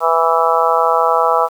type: harmonic tone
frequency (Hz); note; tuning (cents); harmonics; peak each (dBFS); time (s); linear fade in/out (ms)
164.81; E3; 0; 3 / 4 / 5 / 6 / 7 / 8; -18 / -18 / -18 / -18 / -18 / -18; 0-1.49; 50
effects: 7-bit